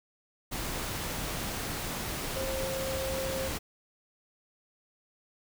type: tone in noise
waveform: sine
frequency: 531 Hz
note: C5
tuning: 25 cents sharp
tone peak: -33 dBFS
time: 2.35-3.5 s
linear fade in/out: 20 ms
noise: pink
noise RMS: -35 dBFS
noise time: 0.51-3.59 s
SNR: -1 dB
effects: none